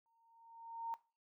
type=tone with exponential growth; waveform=sine; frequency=919 Hz; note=A#5; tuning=25 cents flat; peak=-37 dBFS; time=0.06-0.94 s; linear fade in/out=0 ms; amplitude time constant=190 ms; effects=noise-tail reverb RT60 0.3 s tail -18 dB re dry